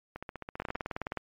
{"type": "two click trains", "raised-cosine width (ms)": 0.5, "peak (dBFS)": [-24, -18], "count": [10, 12], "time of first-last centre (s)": [[0.16, 0.752], [0.6, 1.173]], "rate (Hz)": [15.2, 19.2], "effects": ["MP3 64 kbps"]}